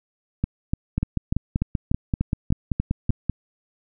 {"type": "two click trains", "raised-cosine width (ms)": 5, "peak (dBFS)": [-9, -9], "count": [10, 13], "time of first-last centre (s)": [[0.44, 3.095], [0.98, 3.297]], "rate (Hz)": [3.39, 5.18], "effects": []}